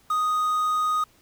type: tone with quantisation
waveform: triangle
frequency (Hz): 1244.5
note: D#6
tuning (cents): 0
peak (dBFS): -19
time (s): 0.1-1.04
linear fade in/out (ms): 5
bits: 7
effects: pink hiss -59 dBFS RMS until 1.21 s